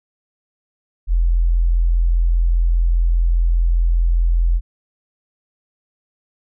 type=tone; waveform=sine; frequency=42.48 Hz; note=F1; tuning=47 cents flat; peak=-12 dBFS; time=1.07-4.61 s; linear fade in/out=50 ms; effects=none